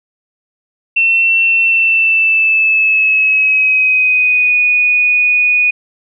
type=tone with pitch glide; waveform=sine; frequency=2699 to 2475 Hz; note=E7 to D#7; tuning=+40 to -10 cents; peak=-8 dBFS; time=0.96-5.71 s; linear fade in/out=10 ms; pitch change=-150 cents; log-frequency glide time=1.61-4.54 s; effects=none